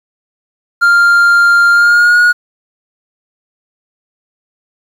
triangle tone with pitch glide, 1396.9 to 1446.2 Hz, F6 to F#6, 0 to -40 cents, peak -3 dBFS, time 0.81-2.33 s, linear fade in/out 20 ms, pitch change +60 cents, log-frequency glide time 1.72-2.19 s, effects 7-bit

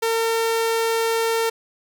sawtooth tone, 454.5 Hz, A#4, 44 cents flat, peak -15 dBFS, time 0.02-1.5 s, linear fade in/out 10 ms, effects none

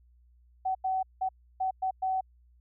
sine tone bursts at uneven times, 756 Hz, F#5, 37 cents sharp, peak -26 dBFS, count 6, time 0.65-0.75 / 0.84-1.03 / 1.21-1.29 / 1.6-1.71 / 1.82-1.91 / 2.02-2.21 s, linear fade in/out 10 ms, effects added 60 Hz sine -58 dBFS peak until 2.6 s

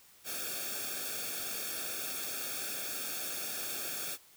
white noise with comb filter, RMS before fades -38 dBFS, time 0.24-4.18 s, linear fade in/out 50 ms, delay 1 ms, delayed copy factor -0.9, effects white hiss -60 dBFS RMS until 4.36 s

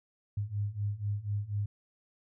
sine beating tone pair, 100.5 / 104.6 Hz, G2 / G#2, +44 / +13 cents, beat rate 4.1 Hz, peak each -35 / -33 dBFS, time 0.37-1.66 s, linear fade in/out 5 ms, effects none

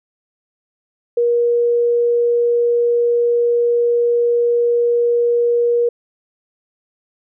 sine tone, 475.6 Hz, A#4, 35 cents sharp, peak -12 dBFS, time 1.17-5.89 s, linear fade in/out 5 ms, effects none

